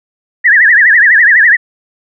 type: tone with vibrato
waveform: sine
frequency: 1800 Hz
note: A6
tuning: 39 cents sharp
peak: -3 dBFS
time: 0.44-1.57 s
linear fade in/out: 20 ms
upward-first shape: triangle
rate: 12 Hz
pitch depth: 210 cents each way
effects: none